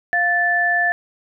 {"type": "tone pair together", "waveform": "sine", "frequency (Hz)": [698.5, 1754.5], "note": ["F5", "A6"], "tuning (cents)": [0, -5], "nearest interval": "octave + major third", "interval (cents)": 1595, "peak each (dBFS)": [-21, -16], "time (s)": [0.13, 0.92], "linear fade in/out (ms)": 0, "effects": []}